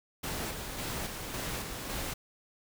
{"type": "noise with tremolo", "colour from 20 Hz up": "pink", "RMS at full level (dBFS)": -36, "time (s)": [0.23, 2.14], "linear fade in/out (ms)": 10, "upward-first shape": "square", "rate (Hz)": 1.8, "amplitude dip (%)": 35, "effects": []}